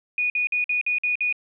sine tone bursts, 2464 Hz, D#7, 17 cents flat, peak -20 dBFS, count 7, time 0.18-1.326 s, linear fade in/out 2 ms, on 120 ms, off 51 ms, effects none

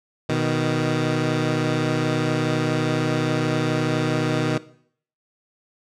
15% pulse tone pair together, 123.42 / 155.5 Hz, B2 / D#3, -1 / -1 cents, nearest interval major third, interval 400 cents, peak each -17 / -16 dBFS, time 0.29-4.58 s, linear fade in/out 5 ms, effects noise-tail reverb RT60 0.6 s tail -18 dB re dry + low-pass 6000 Hz 12 dB/octave

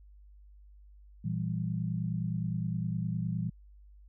sine chord, E diminished, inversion second, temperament equal with one note detuned, 116.54 / 166.34 / 196 Hz, Bb2 / E3 / G3, 0 / +16 / 0 cents, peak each -34 / -33 / -37 dBFS, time 1.24-3.5 s, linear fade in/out 10 ms, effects added 50 Hz sine -52 dBFS peak until 4.08 s

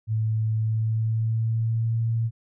sine tone with pitch glide, 110 to 114.21 Hz, A2 to A#2, 0 to -35 cents, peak -21 dBFS, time 0.07-2.31 s, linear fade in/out 50 ms, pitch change +65 cents, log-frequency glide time 0.58-1.98 s, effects none

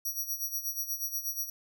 10% pulse tone with tremolo, 5760 Hz, F#8, 47 cents flat, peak -24 dBFS, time 0.05-1.5 s, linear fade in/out 5 ms, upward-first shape sine, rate 8.3 Hz, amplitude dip 75%, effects none

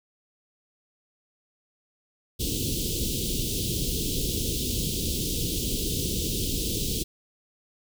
pink band-stop noise, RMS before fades -28 dBFS, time 2.39-7.04 s, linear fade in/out 20 ms, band 460 to 3000 Hz, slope 48 dB/octave, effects none

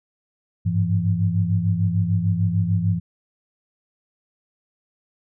sine tone cluster, 98.3 / 105 / 169.8 Hz, G2 / G#2 / F3, +5 / +19 / -48 cents, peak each -22 dBFS, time 0.65-3 s, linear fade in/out 20 ms, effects none

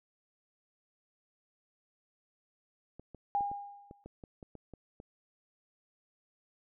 clicks, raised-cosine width 2 ms, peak -34 dBFS, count 11, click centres 2.996 / 3.147 / 3.408 / 3.515 / 3.911 / 4.06 / 4.238 / 4.428 / 4.553 / 4.737 / 5.001 s
sine tone with exponential decay, 810 Hz, G#5, 43 cents flat, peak -26 dBFS, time 3.35-4.04 s, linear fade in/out 0 ms, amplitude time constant 150 ms
effects none

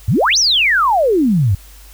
sine exponential two-way sweep, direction up then down, 87.7 to 6272 to 87.7 Hz, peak -10 dBFS, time 0.08-1.55 s, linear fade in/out 5 ms, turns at 0.38 s, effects added 50 Hz sine -38 dBFS peak until 1.93 s + white hiss -44 dBFS RMS until 1.93 s

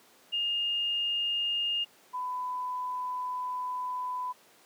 sine tone pair in turn, 2830 / 1000.6 Hz, F7 / B5, +22 / +22 cents, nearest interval octave + tritone, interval 1800 cents, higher first, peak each -27 / -31 dBFS, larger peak first, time 0.32-1.85 / 2.13-4.33 s, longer second, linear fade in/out 20 ms, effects pink hiss -59 dBFS RMS until 4.65 s + high-pass 300 Hz 12 dB/octave

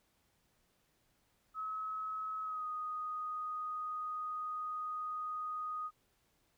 sine tone with pitch glide, 1283 to 1243.6 Hz, E6 to D#6, -47 to -1 cents, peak -37 dBFS, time 1.54-5.91 s, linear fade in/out 50 ms, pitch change -54 cents, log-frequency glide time 2.43-2.66 s, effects pink hiss -75 dBFS RMS until 6.57 s

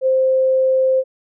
sine tone, 523.3 Hz, C5, in tune, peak -12 dBFS, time 0.01-1.04 s, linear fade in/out 50 ms, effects none

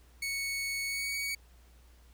sawtooth tone with pitch glide, 2217 to 2247 Hz, C#7 to C#7, 0 to +23 cents, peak -29 dBFS, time 0.22-1.35 s, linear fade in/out 5 ms, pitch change +23 cents, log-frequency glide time 0.87-1.13 s, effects added 60 Hz sine -56 dBFS peak until 2.13 s + pink hiss -65 dBFS RMS until 2.13 s

